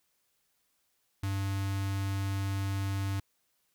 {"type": "tone with notch filter", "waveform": "square", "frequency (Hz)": 98, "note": "G2", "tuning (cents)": 0, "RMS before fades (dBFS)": -32, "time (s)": [1.23, 3.2], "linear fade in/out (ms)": 5, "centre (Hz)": 530, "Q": 1.3, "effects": ["white hiss -75 dBFS RMS until 3.74 s"]}